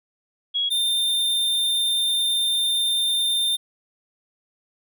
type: tone pair in turn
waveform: sine / square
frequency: 3322 / 3609 Hz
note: G#7 / A7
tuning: 0 / +43 cents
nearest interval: minor second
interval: 143 cents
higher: second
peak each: -20 dBFS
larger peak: neither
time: 0.54-0.7 / 0.7-3.57 s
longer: second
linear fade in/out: 20 ms
effects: none